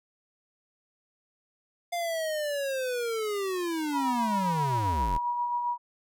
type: linear sweep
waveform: square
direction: down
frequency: 702 to 32.7 Hz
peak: -29 dBFS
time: 1.92-5.18 s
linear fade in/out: 10 ms
type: tone with tremolo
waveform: sine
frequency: 964 Hz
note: B5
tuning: 42 cents flat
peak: -25 dBFS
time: 3.92-5.78 s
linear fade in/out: 50 ms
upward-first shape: sine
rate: 7.5 Hz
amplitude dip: 35%
effects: none